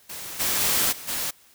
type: noise with level steps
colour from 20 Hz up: white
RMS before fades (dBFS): -36 / -24 / -22 / -39 / -28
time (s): 0.09-1.31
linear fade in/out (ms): 10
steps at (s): 0.39 / 0.6 / 0.91 / 1.07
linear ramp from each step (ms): 20
effects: white hiss -56 dBFS RMS until 1.54 s